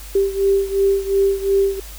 sine beating tone pair, 392 / 394.8 Hz, G4 / G4, 0 / +12 cents, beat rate 2.8 Hz, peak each -16 / -19 dBFS, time 0.15-1.8 s, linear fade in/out 5 ms, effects added 50 Hz sine -34 dBFS peak until 1.98 s + white hiss -39 dBFS RMS until 1.98 s

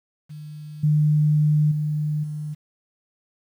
sine tone with level steps, 150.9 Hz, D3, 47 cents sharp, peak -34 / -15 / -21 / -27 dBFS, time 0.29-2.55 s, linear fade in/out 20 ms, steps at 0.83 / 1.71 / 2.23 s, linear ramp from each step 10 ms, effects 9-bit

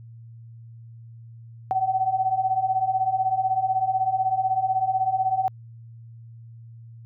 sine beating tone pair, 747 / 763 Hz, F#5 / G5, +16 / -47 cents, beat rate 16 Hz, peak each -25 / -22 dBFS, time 1.71-5.48 s, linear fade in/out 0 ms, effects added 115 Hz sine -41 dBFS peak until 7.05 s

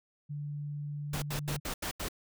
sine tone, 146.2 Hz, D3, 7 cents flat, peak -35 dBFS, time 0.29-1.6 s, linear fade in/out 20 ms
pink noise bursts, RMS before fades -36 dBFS, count 6, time 1.13-2.086 s, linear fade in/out 5 ms, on 91 ms, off 82 ms
effects none

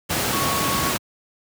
sine tone in noise, 1108.7 Hz, C#6, in tune, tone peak -25 dBFS, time 0.32-0.92 s, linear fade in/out 20 ms, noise pink, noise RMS -22 dBFS, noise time 0.09-0.98 s, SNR -6 dB, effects high-pass 100 Hz 12 dB/octave

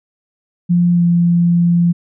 sine tone with pitch glide, 174.61 to 172.31 Hz, F3 to F3, 0 to -23 cents, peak -9 dBFS, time 0.69-1.93 s, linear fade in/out 20 ms, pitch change -23 cents, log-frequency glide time 0.93-1.03 s, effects none

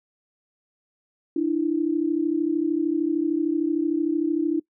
sine tone pair together, 299.8 / 333 Hz, D4 / E4, +36 / +18 cents, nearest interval major second, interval 182 cents, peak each -23 dBFS, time 1.36-4.6 s, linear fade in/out 5 ms, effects noise-tail reverb RT60 0.1 s tail -22 dB re dry

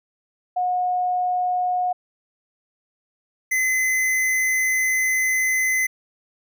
sine / square tone pair in turn, 725 / 2039 Hz, F#5 / C7, -35 / -45 cents, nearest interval octave + tritone, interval 1790 cents, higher second, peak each -19 dBFS, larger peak neither, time 0.56-1.93 / 3.51-5.87 s, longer second, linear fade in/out 10 ms, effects none

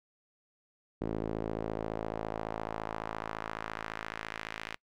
sawtooth tone with band-pass filter sweep, 54.5 Hz, A1, 16 cents flat, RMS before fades -38 dBFS, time 1.01-4.76 s, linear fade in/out 0 ms, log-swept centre 350 to 2300 Hz, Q 1.3, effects noise-tail reverb RT60 0.1 s tail -25 dB re dry

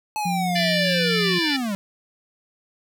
square linear sweep, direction down, 864 to 190 Hz, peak -24 dBFS, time 0.16-1.75 s, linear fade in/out 0 ms
sine tone with pitch glide, 177.1 to 175.47 Hz, F3 to F3, +24 to +8 cents, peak -23 dBFS, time 0.25-1.39 s, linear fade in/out 10 ms, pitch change -16 cents, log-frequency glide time 0.65-0.9 s
harmonic tone, 587.3 Hz, D5, in tune, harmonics 3 / 4 / 5 / 6 / 7 / 8 / 9, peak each -27 / -28 / -29 / -30 / -30 / -31 / -32 dBFS, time 0.55-1.57 s, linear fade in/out 10 ms
effects none

